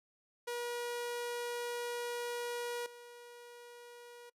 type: tone with level steps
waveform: sawtooth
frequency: 480.3 Hz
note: B4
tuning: 48 cents flat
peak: -33 / -47 dBFS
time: 0.47-4.3 s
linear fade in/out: 10 ms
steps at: 2.86 s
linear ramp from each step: 2 ms
effects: noise-tail reverb RT60 0.1 s tail -25 dB re dry + resampled to 32000 Hz